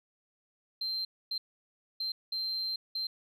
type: tone bursts at uneven times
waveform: sine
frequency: 4138 Hz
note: C8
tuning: 20 cents flat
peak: -30 dBFS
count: 5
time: 0.81-1.05 / 1.31-1.38 / 2-2.12 / 2.32-2.76 / 2.95-3.07 s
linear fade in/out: 5 ms
effects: tanh soft clip ceiling -28 dBFS